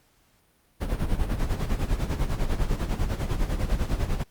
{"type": "noise with tremolo", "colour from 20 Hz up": "brown", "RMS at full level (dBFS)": -23, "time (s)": [0.8, 4.24], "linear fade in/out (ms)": 20, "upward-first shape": "sine", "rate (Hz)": 10, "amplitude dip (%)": 70, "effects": ["pink hiss -64 dBFS RMS until 4.3 s", "Opus 48 kbps"]}